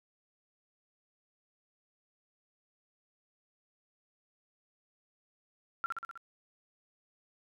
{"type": "tone with echo", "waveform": "sine", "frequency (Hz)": 1367, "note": "F6", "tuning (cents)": -37, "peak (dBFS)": -29, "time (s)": [5.84, 5.86], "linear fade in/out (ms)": 0, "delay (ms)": 63, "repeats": 5, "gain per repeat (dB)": -3, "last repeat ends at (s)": 6.175, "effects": []}